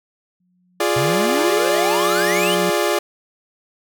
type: tone with exponential growth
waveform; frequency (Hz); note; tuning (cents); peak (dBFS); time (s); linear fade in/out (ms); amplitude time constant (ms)
sine; 180.4; F#3; -44; -22; 0.4-2.7; 5; 500
type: chord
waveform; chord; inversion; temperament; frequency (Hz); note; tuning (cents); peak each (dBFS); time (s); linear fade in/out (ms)
sawtooth; D diminished; first; equal; 349.2 / 415.3 / 587.3; F4 / Ab4 / D5; 0 / 0 / 0; -17; 0.8-2.99; 5
type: exponential sweep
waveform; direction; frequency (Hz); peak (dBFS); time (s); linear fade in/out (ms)
square; up; 123.47 to 3178; -22; 0.96-2.55; 5
effects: none